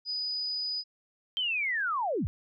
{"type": "tone", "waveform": "sine", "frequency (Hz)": 4967, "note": "D#8", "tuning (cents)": -4, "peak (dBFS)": -30, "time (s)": [0.05, 0.84], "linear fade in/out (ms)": 50}
{"type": "linear sweep", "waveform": "sine", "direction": "down", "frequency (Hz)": [3166, 51.3], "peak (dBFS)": -27, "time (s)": [1.37, 2.27], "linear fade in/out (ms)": 0}
{"effects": []}